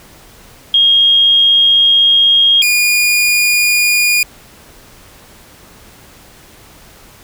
sine / sawtooth tone pair in turn, 3252 / 2436 Hz, G#7 / D#7, -37 / -37 cents, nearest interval perfect fourth, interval 500 cents, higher first, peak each -6 dBFS, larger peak neither, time 0.74-2.62 / 2.62-4.23 s, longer first, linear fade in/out 2 ms, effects pink hiss -41 dBFS RMS until 7.23 s

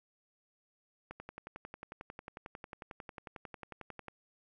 click train, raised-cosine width 0.5 ms, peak -29 dBFS, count 34, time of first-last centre 1.11-4.083 s, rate 11.1 Hz, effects none

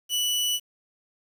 sawtooth tone, 2960 Hz, F#7, in tune, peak -20 dBFS, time 0.09-0.6 s, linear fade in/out 50 ms, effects 8-bit

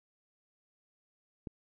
click, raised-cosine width 3 ms, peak -27 dBFS, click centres 1.472 s, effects none

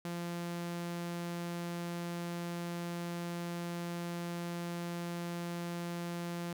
sawtooth tone, 172.4 Hz, F3, 22 cents flat, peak -33 dBFS, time 0.05-6.53 s, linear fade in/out 2 ms, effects none

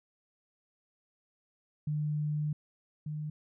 sine tone pair in turn, 150.2 / 151.68 Hz, D3 / D#3, +39 / -44 cents, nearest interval unison, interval 17 cents, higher second, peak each -29 / -34 dBFS, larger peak first, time 1.87-2.53 / 3.06-3.3 s, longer first, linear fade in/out 5 ms, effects none

